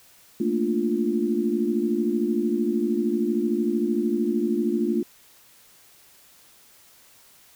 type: chord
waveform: sine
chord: Bb major seventh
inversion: third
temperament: equal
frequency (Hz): 220 / 233.1 / 293.7 / 349.2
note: A3 / Bb3 / D4 / F4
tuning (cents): 0 / 0 / 0 / 0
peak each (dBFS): -26 / -27 / -28 / -25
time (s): 0.4-5.03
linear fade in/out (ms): 5
effects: white hiss -54 dBFS RMS until 7.55 s